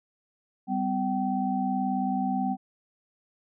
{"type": "tone cluster", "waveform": "sine", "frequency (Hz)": [195.6, 254.1, 769], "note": ["G3", "B3", "G5"], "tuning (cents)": [-4, 49, -33], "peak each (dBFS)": -29, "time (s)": [0.67, 2.57], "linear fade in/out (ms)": 50, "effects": []}